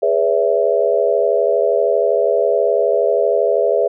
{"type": "chord", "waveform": "sine", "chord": "C# minor seventh", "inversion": "second", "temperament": "equal with one note detuned", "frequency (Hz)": [415.3, 493.9, 566.3, 659.3], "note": ["G#4", "B4", "C#5", "E5"], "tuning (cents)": [0, 0, 37, 0], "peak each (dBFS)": -18, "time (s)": [0.02, 3.88], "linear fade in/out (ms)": 10, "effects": []}